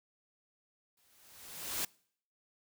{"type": "noise with exponential growth", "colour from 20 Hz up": "white", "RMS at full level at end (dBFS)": -33, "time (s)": [0.97, 1.85], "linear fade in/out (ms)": 5, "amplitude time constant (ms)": 190, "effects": ["noise-tail reverb RT60 0.6 s tail -25 dB re dry"]}